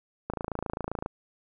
click train, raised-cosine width 1 ms, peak -17 dBFS, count 22, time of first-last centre 0.3-1.061 s, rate 27.6 Hz, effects none

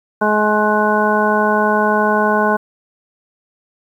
harmonic tone, 211.7 Hz, G#3, 33 cents sharp, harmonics 1 / 2 / 3 / 4 / 5 / 7, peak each -19 / -19 / -19 / -19 / -19 / -19 dBFS, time 0.21-2.57 s, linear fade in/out 10 ms, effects 8-bit

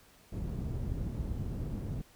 white low-pass noise, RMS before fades -36 dBFS, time 0.32-2.02 s, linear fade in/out 10 ms, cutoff 130 Hz, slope 12 dB/octave, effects pink hiss -61 dBFS RMS until 2.15 s

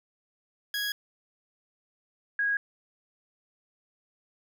20% pulse / sine tone pair in turn, 1658 / 1646.5 Hz, G#6 / G#6, -3 / -15 cents, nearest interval unison, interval 12 cents, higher first, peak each -24 dBFS, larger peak neither, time 0.74-0.92 / 2.39-2.57 s, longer neither, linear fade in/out 2 ms, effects none

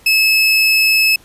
30% pulse tone, 2597 Hz, E7, 26 cents flat, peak -7 dBFS, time 0.06-1.16 s, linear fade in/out 5 ms, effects pink hiss -47 dBFS RMS until 1.24 s + resampled to 32000 Hz

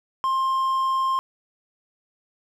triangle tone, 1058 Hz, C6, 19 cents sharp, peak -18 dBFS, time 0.24-1.19 s, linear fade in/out 0 ms, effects none

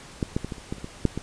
clicks, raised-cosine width 3 ms, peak -11 / -11 / -18 / -18 / -29 / -16 / -30 / -20 / -6 / -15 dBFS, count 10, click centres 0.228 / 0.365 / 0.446 / 0.522 / 0.582 / 0.725 / 0.783 / 0.844 / 1.053 / 1.176 s, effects pink hiss -45 dBFS RMS until 1.22 s + resampled to 22050 Hz

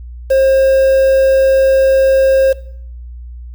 triangle tone with quantisation, 534 Hz, C5, 35 cents sharp, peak -5 dBFS, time 0.3-2.53 s, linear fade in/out 10 ms, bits 5, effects noise-tail reverb RT60 0.6 s tail -19 dB re dry + added 60 Hz sine -27 dBFS peak until 3.54 s

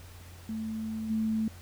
sine tone with level steps, 220 Hz, A3, in tune, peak -32 / -26 dBFS, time 0.49-1.48 s, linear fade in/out 2 ms, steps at 1.09 s, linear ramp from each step 20 ms, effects added 88 Hz sine -47 dBFS peak until 1.61 s + pink hiss -53 dBFS RMS until 1.61 s

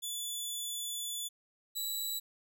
15% pulse tone pair in turn, 3460 / 3934 Hz, A7 / B7, -30 / -7 cents, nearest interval major second, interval 223 cents, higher second, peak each -29 / -27 dBFS, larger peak second, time 0.02-1.29 / 1.75-2.2 s, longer first, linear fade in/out 20 ms, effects none

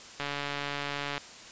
click train, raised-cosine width 0.3 ms, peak -17 dBFS, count 141, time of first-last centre 0.2-1.179 s, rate 143 Hz, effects white hiss -47 dBFS RMS until 1.51 s + resampled to 16000 Hz

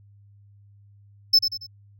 triangle tone with echo, 5260 Hz, E8, 5 cents flat, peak -11 dBFS, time 1.33-1.39 s, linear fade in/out 10 ms, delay 93 ms, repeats 3, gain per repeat -8 dB, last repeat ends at 1.669 s, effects added 101 Hz sine -50 dBFS peak until 1.99 s

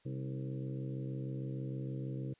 harmonic tone with a mistuned harmonic, 66.4 Hz, C2, 26 cents sharp, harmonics 2 / 3 / 4 / 5 / 6 / 7 / 8, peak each -38 / -47 / -50 / -46 / -53 / -51 / -55 dBFS, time 0.05-2.34 s, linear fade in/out 10 ms, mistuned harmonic 5, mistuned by -58 cents, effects white hiss -70 dBFS RMS until 2.39 s + resampled to 8000 Hz

